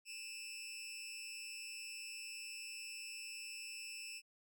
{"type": "tone with amplitude modulation", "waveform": "20% pulse", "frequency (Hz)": 2637, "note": "E7", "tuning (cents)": 0, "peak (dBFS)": -38, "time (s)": [0.05, 4.22], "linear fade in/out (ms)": 50, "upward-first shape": "sine", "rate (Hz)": 200, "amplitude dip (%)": 80, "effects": []}